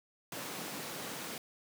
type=high-pass noise; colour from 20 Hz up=pink; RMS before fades=-42 dBFS; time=0.32-1.38 s; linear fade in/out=2 ms; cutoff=150 Hz; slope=24 dB/octave; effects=none